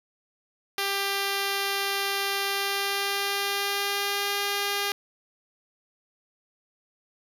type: tone with pitch glide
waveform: 5% pulse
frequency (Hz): 396.3 to 403.2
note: G4 to G4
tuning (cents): +19 to +49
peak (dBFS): -14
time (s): 0.78-4.92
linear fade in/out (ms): 2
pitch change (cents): +30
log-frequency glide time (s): 2.46-4.39
effects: none